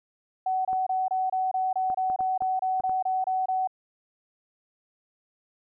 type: tone bursts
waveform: sine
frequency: 751 Hz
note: F#5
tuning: 26 cents sharp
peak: -23 dBFS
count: 15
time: 0.46-3.674 s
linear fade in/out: 5 ms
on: 190 ms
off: 26 ms
type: clicks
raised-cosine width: 1 ms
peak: -26 dBFS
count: 7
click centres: 0.731 / 1.901 / 2.1 / 2.207 / 2.421 / 2.801 / 2.895 s
effects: none